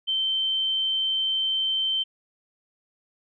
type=tone; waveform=sine; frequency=3106 Hz; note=G7; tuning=17 cents flat; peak=-22 dBFS; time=0.07-2.04 s; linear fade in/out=20 ms; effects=none